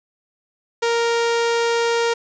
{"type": "tone", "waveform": "sawtooth", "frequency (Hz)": 466.2, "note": "A#4", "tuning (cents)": 0, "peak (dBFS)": -13, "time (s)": [0.82, 2.14], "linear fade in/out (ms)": 10, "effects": ["resampled to 16000 Hz", "7-bit"]}